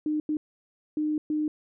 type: tone bursts at uneven times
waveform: sine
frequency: 304.4 Hz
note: D#4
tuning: 38 cents flat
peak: -24 dBFS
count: 4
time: 0.06-0.2 / 0.29-0.37 / 0.97-1.18 / 1.3-1.48 s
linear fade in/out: 2 ms
effects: none